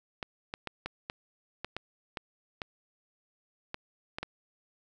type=clicks; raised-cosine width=0.3 ms; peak=-19 dBFS; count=12; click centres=0.228 / 0.539 / 0.673 / 0.86 / 1.099 / 1.646 / 1.766 / 2.172 / 2.618 / 3.744 / 4.185 / 4.23 s; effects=none

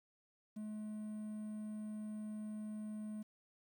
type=tone with quantisation; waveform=triangle; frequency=213.5 Hz; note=G#3; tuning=48 cents sharp; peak=-40 dBFS; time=0.56-3.23 s; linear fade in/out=10 ms; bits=11; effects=none

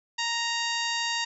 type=harmonic tone with a mistuned harmonic; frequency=932.3 Hz; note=A#5; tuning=in tune; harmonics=1 / 2 / 3 / 4 / 5 / 6 / 7 / 8; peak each=-33 / -32 / -33 / -34 / -34 / -41 / -40 / -41 dBFS; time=0.18-1.25 s; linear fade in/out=10 ms; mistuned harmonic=8; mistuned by=-39 cents; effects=none

